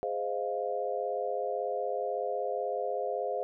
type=chord; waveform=sine; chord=F minor seventh; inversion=first; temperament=equal with one note detuned; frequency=415.3 / 517.2 / 622.3 / 698.5 Hz; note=Ab4 / C5 / Eb5 / F5; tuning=0 / -20 / 0 / 0 cents; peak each=-36 / -34 / -37 / -35 dBFS; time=0.03-3.43 s; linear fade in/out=0 ms; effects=none